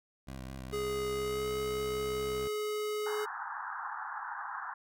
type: tone with vibrato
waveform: 15% pulse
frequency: 65.4 Hz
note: C2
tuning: in tune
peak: -35 dBFS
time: 0.27-2.48 s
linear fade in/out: 10 ms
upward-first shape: sine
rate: 4.7 Hz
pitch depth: 43 cents each way
type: tone with pitch glide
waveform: square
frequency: 415.3 to 422.8 Hz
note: G#4 to G#4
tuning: 0 to +31 cents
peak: -33 dBFS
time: 0.72-3.26 s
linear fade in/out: 20 ms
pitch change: +31 cents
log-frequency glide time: 1.14-1.48 s
type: band-pass noise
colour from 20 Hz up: pink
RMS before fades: -40 dBFS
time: 3.06-4.74 s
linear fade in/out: 5 ms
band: 790 to 1700 Hz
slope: 96 dB/octave
effects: none